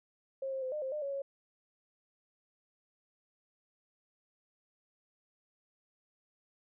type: tone with pitch steps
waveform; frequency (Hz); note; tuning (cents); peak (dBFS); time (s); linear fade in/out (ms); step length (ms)
sine; 537 / 532 / 516 / 605 / 528 / 603 / 557 / 552; C5 / C5 / C5 / D#5 / C5 / D5 / C#5 / C#5; +45 / +29 / -24 / -49 / +16 / +46 / +8 / -7; -34; 0.42-1.22; 5; 100
effects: none